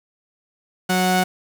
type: tone pair together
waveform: sawtooth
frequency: 184.2 / 735.1 Hz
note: F#3 / F#5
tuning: -7 / -11 cents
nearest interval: 2 octaves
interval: 2396 cents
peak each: -15 / -16 dBFS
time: 0.89-1.24 s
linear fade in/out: 10 ms
effects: none